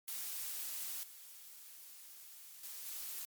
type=noise with level steps; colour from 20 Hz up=blue; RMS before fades=-42 / -54 / -47 / -44 dBFS; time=0.08-3.25 s; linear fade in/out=0 ms; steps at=1.03 / 2.63 / 2.86 s; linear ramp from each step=5 ms; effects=MP3 96 kbps